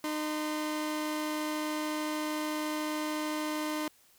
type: tone pair together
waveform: sawtooth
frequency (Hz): 305.6 / 1028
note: D#4 / C6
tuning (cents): -31 / -31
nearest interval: octave + major sixth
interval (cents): 2100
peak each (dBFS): -28 / -36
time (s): 0.04-3.88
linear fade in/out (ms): 2
effects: white hiss -63 dBFS RMS until 4.18 s